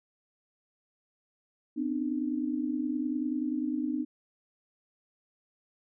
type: tone cluster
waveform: sine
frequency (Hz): 252.6 / 271.8 / 302.5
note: B3 / C#4 / D#4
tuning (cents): +39 / -34 / -49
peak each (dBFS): -32 / -38 / -31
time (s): 1.76-4.05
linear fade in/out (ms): 20
effects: none